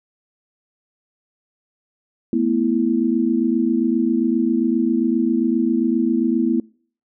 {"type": "chord", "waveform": "sine", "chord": "A suspended second", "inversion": "none", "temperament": "just", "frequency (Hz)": [220, 247.5, 330], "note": ["A3", "B3", "E4"], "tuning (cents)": [0, 4, 2], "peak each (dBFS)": [-22, -19, -20], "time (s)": [2.33, 6.6], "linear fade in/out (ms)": 2, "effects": ["noise-tail reverb RT60 0.5 s tail -26 dB re dry"]}